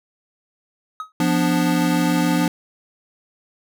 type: tone with exponential decay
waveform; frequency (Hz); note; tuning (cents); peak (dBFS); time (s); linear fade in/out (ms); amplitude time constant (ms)
triangle; 1268; D#6; +32; -21; 1-1.12; 1; 26
type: chord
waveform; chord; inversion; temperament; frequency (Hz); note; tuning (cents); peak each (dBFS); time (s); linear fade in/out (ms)
square; B diminished; second; equal; 174.61 / 246.9 / 293.7; F3 / B3 / D4; 0 / 0 / 0; -21 / -23 / -21; 1.2-2.48; 2
effects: none